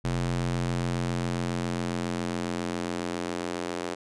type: tone with high-pass filter sweep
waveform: square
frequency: 43.65 Hz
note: F1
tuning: in tune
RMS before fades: -30 dBFS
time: 0.04-3.95 s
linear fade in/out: 10 ms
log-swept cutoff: 99 to 370 Hz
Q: 1.3
effects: resampled to 22050 Hz